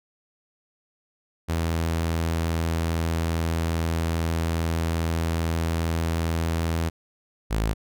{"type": "tone pair in turn", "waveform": "sawtooth", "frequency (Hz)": [82.41, 54.21], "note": ["E2", "A1"], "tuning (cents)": [0, -25], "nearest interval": "perfect fifth", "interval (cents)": 725, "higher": "first", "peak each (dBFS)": [-19, -18], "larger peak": "second", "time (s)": [[1.48, 6.9], [7.5, 7.74]], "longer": "first", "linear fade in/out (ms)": 20, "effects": []}